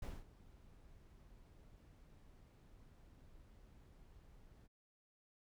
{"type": "noise with ADSR envelope", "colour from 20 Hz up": "brown", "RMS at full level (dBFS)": -43, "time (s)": [0.02, 4.68], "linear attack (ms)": 6, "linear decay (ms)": 210, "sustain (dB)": -19, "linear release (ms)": 25, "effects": []}